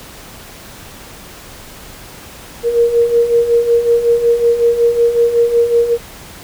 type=beating tone pair; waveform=sine; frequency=466.2 / 471.6 Hz; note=A#4 / A#4; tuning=0 / +20 cents; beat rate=5.4 Hz; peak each=-16 / -10 dBFS; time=2.63-5.98 s; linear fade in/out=50 ms; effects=pink hiss -35 dBFS RMS until 6.43 s